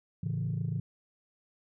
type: chord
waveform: sine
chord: A major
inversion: none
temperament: equal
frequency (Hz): 110 / 138.59 / 164.81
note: A2 / C#3 / E3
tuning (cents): 0 / 0 / 0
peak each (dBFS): -33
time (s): 0.23-0.8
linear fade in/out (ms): 5
effects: tanh soft clip ceiling -24 dBFS